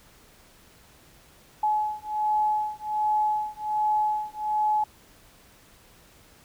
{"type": "beating tone pair", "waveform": "sine", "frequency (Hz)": [850, 851.3], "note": ["G#5", "G#5"], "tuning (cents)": [40, 43], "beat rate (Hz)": 1.3, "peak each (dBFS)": -26, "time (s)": [1.63, 4.84], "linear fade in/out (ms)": 5, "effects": ["pink hiss -55 dBFS RMS until 6.44 s"]}